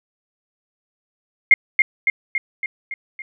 sine tone with echo, 2129 Hz, C7, 30 cents sharp, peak -5 dBFS, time 1.51-1.54 s, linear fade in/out 2 ms, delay 280 ms, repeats 6, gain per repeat -4 dB, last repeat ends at 3.22 s, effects none

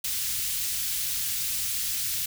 white band-stop noise, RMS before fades -29 dBFS, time 0.04-2.26 s, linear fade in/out 5 ms, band 110 to 2700 Hz, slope 12 dB/octave, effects none

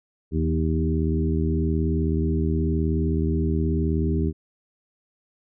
harmonic tone with a mistuned harmonic, 79 Hz, D#2, 27 cents sharp, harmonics 1 / 2 / 3 / 4 / 5, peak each -23 / -26 / -28 / -29 / -30 dBFS, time 0.31-4.33 s, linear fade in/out 50 ms, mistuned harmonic 2, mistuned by +30 cents, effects none

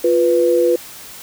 sine tone pair together, 349.2 / 493.8 Hz, F4 / B4, 0 / 0 cents, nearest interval tritone, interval 600 cents, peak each -15 / -13 dBFS, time 0.04-0.76 s, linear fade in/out 5 ms, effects white hiss -36 dBFS RMS until 1.22 s

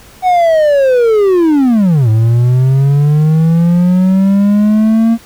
triangle linear two-way sweep, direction down then up, 750 to 108.2 to 231.2 Hz, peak -4 dBFS, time 0.22-5.18 s, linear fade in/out 50 ms, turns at 2.09 s, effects pink hiss -39 dBFS RMS until 5.25 s

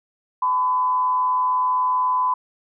sine tone with frequency modulation, 1008 Hz, B5, 35 cents sharp, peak -17 dBFS, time 0.42-2.34 s, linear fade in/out 5 ms, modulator 149 Hz, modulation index 0.3, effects none

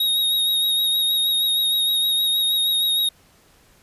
square tone with vibrato, 3762 Hz, A#7, 15 cents sharp, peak -18 dBFS, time 0-3.09 s, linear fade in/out 5 ms, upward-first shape triangle, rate 6.4 Hz, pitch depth 29 cents each way, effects pink hiss -55 dBFS RMS until 3.82 s + resampled to 32000 Hz

